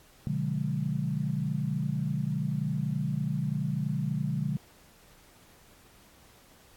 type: chord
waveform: sine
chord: B diminished seventh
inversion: none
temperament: equal with one note detuned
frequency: 123.47 / 146.83 / 178.8 / 207.7 Hz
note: B2 / D3 / F3 / Ab3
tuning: 0 / 0 / +41 / 0 cents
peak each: -35 / -30 / -34 / -35 dBFS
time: 0.27-4.57 s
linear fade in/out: 0 ms
effects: pink hiss -58 dBFS RMS until 6.76 s + AAC 64 kbps